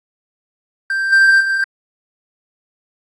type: tone with level steps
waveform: triangle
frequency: 1574 Hz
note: G6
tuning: 7 cents sharp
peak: -14 / -5 / -13 dBFS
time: 0.9-1.64 s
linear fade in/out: 2 ms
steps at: 1.12 / 1.4 s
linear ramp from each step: 10 ms
effects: AAC 32 kbps